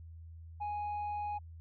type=tone; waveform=sine; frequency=830.6 Hz; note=G#5; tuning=in tune; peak=-32 dBFS; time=0.6-1.39 s; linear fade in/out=20 ms; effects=tanh soft clip ceiling -34 dBFS + added 82 Hz sine -47 dBFS peak until 1.6 s